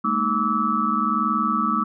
sine tone cluster, 208.8 / 230 / 309.5 / 1154 / 1298 Hz, G#3 / A#3 / D#4 / D6 / E6, +10 / -23 / -9 / -31 / -27 cents, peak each -27 / -27 / -31 / -23 / -23 dBFS, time 0.04-1.84 s, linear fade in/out 10 ms, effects none

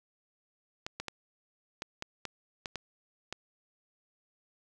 clicks, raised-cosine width 0.2 ms, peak -19 dBFS, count 9, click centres 0.865 / 1 / 1.083 / 1.821 / 2.024 / 2.253 / 2.658 / 2.757 / 3.326 s, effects none

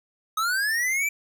square linear sweep, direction up, 1253 to 2350 Hz, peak -23 dBFS, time 0.37-1.09 s, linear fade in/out 5 ms, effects 10-bit

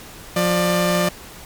sawtooth tone pair together, 176.89 / 595 Hz, F3 / D5, +22 / +22 cents, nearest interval octave + major sixth, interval 2100 cents, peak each -15 dBFS, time 0.36-1.09 s, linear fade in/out 5 ms, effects pink hiss -39 dBFS RMS until 1.45 s + MP3 96 kbps

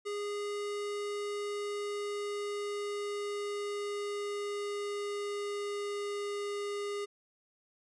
square tone with pitch glide, 410.7 to 407.9 Hz, G#4 to G#4, -19 to -31 cents, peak -35 dBFS, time 0.05-7.06 s, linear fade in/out 20 ms, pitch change -12 cents, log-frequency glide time 1.43-6.54 s, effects resampled to 22050 Hz

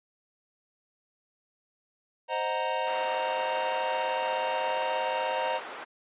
square chord, C half-diminished seventh, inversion none, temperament equal, 523.3 / 622.3 / 740 / 932.3 Hz, C5 / Eb5 / Gb5 / Bb5, 0 / 0 / 0 / 0 cents, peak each -34 / -35 / -37 / -31 dBFS, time 2.28-5.61 s, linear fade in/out 50 ms
white band-pass noise, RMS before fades -41 dBFS, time 2.86-5.85 s, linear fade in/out 20 ms, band 470 to 1500 Hz, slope 12 dB/octave
effects resampled to 8000 Hz

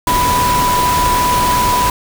sine tone in noise, 987.8 Hz, B5, in tune, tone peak -12 dBFS, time 0.07-1.9 s, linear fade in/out 2 ms, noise pink, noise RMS -18 dBFS, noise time 0.07-1.9 s, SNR +3 dB, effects none

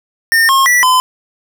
square tone with pitch steps, 1820 / 1076 / 1957 / 1019 Hz, A#6 / C6 / B6 / C6, -42 / +48 / -16 / -46 cents, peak -8 dBFS, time 0.32-1 s, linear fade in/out 0 ms, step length 170 ms, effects none

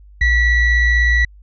triangle ring-modulated tone, 1000 Hz, B5, 21 cents sharp, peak -6 dBFS, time 0.21-1.25 s, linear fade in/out 5 ms, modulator 942 Hz, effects added 50 Hz sine -40 dBFS peak until 1.42 s + resampled to 16000 Hz

